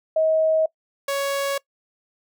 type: tone pair in turn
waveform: sine / sawtooth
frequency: 635 / 556.9 Hz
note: D#5 / C#5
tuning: +35 / +8 cents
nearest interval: major second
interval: 227 cents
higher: first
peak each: -16 / -18 dBFS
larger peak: first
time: 0.16-0.66 / 1.08-1.58 s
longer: neither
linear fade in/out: 5 ms
effects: noise-tail reverb RT60 0.1 s tail -22 dB re dry